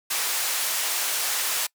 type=band-pass noise; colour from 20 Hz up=white; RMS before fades=-26 dBFS; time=0.1-1.67 s; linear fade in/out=10 ms; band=640 to 14000 Hz; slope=12 dB/octave; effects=noise-tail reverb RT60 0.1 s tail -24 dB re dry